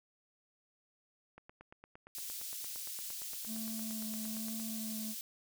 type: click train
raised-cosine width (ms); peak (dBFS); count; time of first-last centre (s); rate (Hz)
0.5; -37; 29; 1.38-4.598; 8.7
type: high-pass noise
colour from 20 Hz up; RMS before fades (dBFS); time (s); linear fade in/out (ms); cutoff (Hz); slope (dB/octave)
white; -43; 2.15-5.21; 0; 3900; 12
type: tone with vibrato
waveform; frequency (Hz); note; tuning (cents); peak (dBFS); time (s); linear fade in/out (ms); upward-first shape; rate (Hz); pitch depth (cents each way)
triangle; 220; A3; 0; -38; 3.46-5.15; 50; sine; 1.1; 16
effects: none